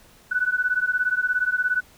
sine beating tone pair, 1480 / 1497 Hz, F#6 / F#6, 0 / +20 cents, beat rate 17 Hz, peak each -23 dBFS, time 0.31-1.81 s, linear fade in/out 10 ms, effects pink hiss -53 dBFS RMS until 1.97 s

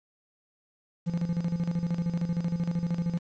triangle tone with tremolo, 171 Hz, F3, 36 cents flat, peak -22 dBFS, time 1.06-3.19 s, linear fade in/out 20 ms, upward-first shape square, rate 13 Hz, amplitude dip 65%, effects resampled to 16000 Hz + 9-bit

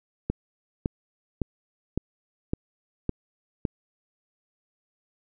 click train, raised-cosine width 3 ms, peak -12 dBFS, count 7, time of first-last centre 0.3-3.652 s, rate 1.79 Hz, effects none

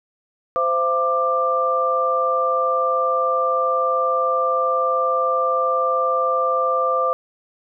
sine tone cluster, 518 / 675 / 1185 Hz, C5 / E5 / D6, -17 / +41 / +15 cents, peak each -21 / -25 / -19 dBFS, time 0.56-7.13 s, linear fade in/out 0 ms, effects none

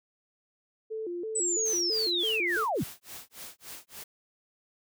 sine tone with vibrato, 391.9 Hz, G4, in tune, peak -32 dBFS, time 0.9-2.65 s, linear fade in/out 20 ms, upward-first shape square, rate 3 Hz, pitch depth 200 cents each way
sine linear sweep, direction down, 8090 to 75.3 Hz, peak -26 dBFS, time 1.35-2.84 s, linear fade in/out 10 ms
white noise with tremolo, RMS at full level -42 dBFS, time 1.65-4.04 s, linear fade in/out 10 ms, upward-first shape sine, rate 3.5 Hz, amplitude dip 100%
effects none

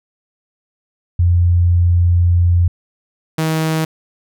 sine / sawtooth tone pair in turn, 87.31 / 159.02 Hz, F2 / D#3, 0 / +38 cents, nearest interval minor seventh, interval 1038 cents, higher second, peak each -9 / -11 dBFS, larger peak first, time 1.19-2.68 / 3.38-3.85 s, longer first, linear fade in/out 5 ms, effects none

